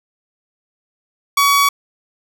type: tone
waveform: sawtooth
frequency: 1130 Hz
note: C#6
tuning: 33 cents sharp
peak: -7 dBFS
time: 1.37-1.69 s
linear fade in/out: 5 ms
effects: none